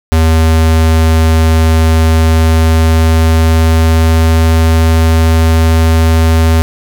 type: tone with pitch glide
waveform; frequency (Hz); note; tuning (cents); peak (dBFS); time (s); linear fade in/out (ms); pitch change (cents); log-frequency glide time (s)
square; 80.6 to 81.21; E2 to E2; -38 to -25; -6; 0.12-6.62; 0; +13; 1.81-4.46
effects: none